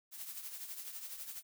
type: noise with tremolo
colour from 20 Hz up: blue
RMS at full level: -43 dBFS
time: 0.11-1.43 s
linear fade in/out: 50 ms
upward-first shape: triangle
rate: 12 Hz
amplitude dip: 65%
effects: none